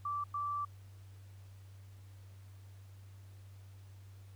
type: tone bursts at uneven times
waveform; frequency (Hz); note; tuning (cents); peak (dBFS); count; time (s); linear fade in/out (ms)
sine; 1165; D6; -14; -34; 2; 0.05-0.24 / 0.34-0.65; 5
effects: added 97 Hz sine -51 dBFS peak until 4.35 s + pink hiss -67 dBFS RMS until 4.35 s